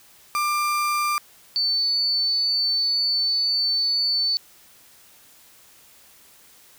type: tone pair in turn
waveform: 35% pulse / sine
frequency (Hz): 1190 / 4501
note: D6 / C#8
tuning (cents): +22 / +26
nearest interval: octave + major seventh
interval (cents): 2304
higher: second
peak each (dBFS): -19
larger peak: neither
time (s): 0.35-1.18 / 1.56-4.37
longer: second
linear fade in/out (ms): 0
effects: white hiss -52 dBFS RMS until 6.78 s